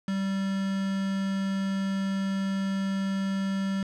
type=tone with quantisation; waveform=triangle; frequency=194.2 Hz; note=G3; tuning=16 cents flat; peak=-24 dBFS; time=0.08-3.83 s; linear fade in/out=2 ms; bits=6; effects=low-pass 6000 Hz 12 dB/octave